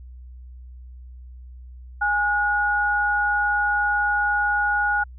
sine tone pair together, 825.9 / 1448 Hz, G#5 / F#6, -10 / -38 cents, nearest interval minor seventh, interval 972 cents, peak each -23 / -20 dBFS, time 2.01-5.04 s, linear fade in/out 10 ms, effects added 62 Hz sine -38 dBFS peak until 5.18 s

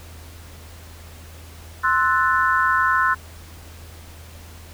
sine chord, F# half-diminished seventh, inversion second, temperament equal, 1046.5 / 1318.5 / 1480 / 1760 Hz, C6 / E6 / F#6 / A6, 0 / 0 / 0 / 0 cents, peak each -20 / -22 / -20 / -25 dBFS, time 1.83-3.15 s, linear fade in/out 20 ms, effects added 81 Hz sine -40 dBFS peak until 4.73 s + pink hiss -45 dBFS RMS until 4.73 s

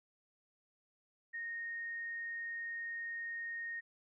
sine tone, 1855 Hz, A#6, 9 cents flat, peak -39 dBFS, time 1.33-3.81 s, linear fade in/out 20 ms, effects none

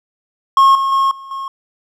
triangle tone with level steps, 1084 Hz, C#6, 39 cents flat, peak -4 / -12 / -9 / -29 / -20 dBFS, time 0.57-1.48 s, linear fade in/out 2 ms, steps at 0.75 / 0.92 / 1.11 / 1.31 s, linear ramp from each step 2 ms, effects none

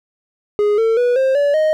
triangle tone with pitch steps, 415.3 / 450.3 / 488.2 / 529.3 / 573.9 / 622.2 Hz, G#4 / A4 / B4 / C5 / D5 / D#5, 0 / +40 / -20 / +20 / -40 / 0 cents, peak -10 dBFS, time 0.59-1.73 s, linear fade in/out 0 ms, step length 190 ms, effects none

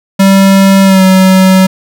square tone with pitch glide, 194.3 to 188.44 Hz, G3 to F#3, -15 to +32 cents, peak -3 dBFS, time 0.19-1.67 s, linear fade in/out 10 ms, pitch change -53 cents, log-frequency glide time 0.83-1.03 s, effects none

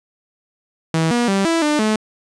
sawtooth tone with pitch steps, 162 / 240 / 195.6 / 330.7 / 299 / 215.8 Hz, E3 / B3 / G3 / E4 / D4 / A3, -30 / -49 / -4 / +6 / +31 / -33 cents, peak -11 dBFS, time 0.94-1.96 s, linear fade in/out 2 ms, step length 170 ms, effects resampled to 22050 Hz

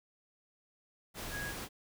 sine tone in noise, 1654 Hz, G#6, 8 cents flat, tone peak -39 dBFS, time 1.3-1.54 s, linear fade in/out 50 ms, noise pink, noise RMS -42 dBFS, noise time 1.14-1.69 s, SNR 0 dB, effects none

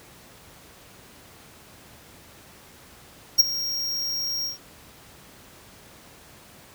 square tone with ADSR envelope, 5588 Hz, F8, in tune, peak -9 dBFS, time 3.38-4.58 s, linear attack 21 ms, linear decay 16 ms, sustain -17 dB, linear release 130 ms, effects pink hiss -49 dBFS RMS until 6.74 s + high-pass 60 Hz 12 dB/octave

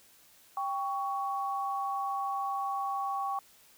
sine tone pair together, 790 / 1117.2 Hz, G5 / C#6, +13 / +13 cents, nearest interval tritone, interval 600 cents, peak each -33 / -33 dBFS, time 0.57-3.39 s, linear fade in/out 2 ms, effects white hiss -60 dBFS RMS until 3.77 s

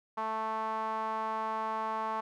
sawtooth tone with band-pass filter, 220 Hz, A3, in tune, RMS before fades -34 dBFS, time 0.17-2.21 s, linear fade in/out 10 ms, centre 990 Hz, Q 5.6, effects none

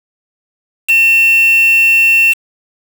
sine tone with quantisation, 2700 Hz, E7, 41 cents sharp, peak -6 dBFS, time 0.88-2.34 s, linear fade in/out 20 ms, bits 3, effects none

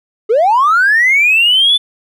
triangle linear sweep, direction up, 401.9 to 3520 Hz, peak -4 dBFS, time 0.29-1.78 s, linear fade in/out 20 ms, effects tanh soft clip ceiling -4 dBFS

